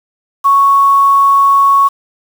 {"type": "tone with quantisation", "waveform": "sine", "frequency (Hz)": 1108.7, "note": "C#6", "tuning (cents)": 0, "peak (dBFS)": -5, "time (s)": [0.44, 1.89], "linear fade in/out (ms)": 20, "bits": 5, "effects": []}